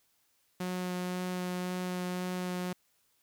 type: tone with vibrato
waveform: sawtooth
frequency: 181.2 Hz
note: F#3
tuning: 36 cents flat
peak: -29 dBFS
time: 0.6-2.73 s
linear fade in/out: 5 ms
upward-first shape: sine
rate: 1.9 Hz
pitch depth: 9 cents each way
effects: white hiss -72 dBFS RMS until 3.22 s